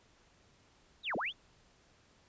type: linear two-way sweep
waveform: sine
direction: down then up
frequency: 4113 to 150 to 3674 Hz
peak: -33 dBFS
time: 1.03-1.33 s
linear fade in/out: 50 ms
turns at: 1.16 s
effects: pink hiss -66 dBFS RMS until 2.28 s + resampled to 16000 Hz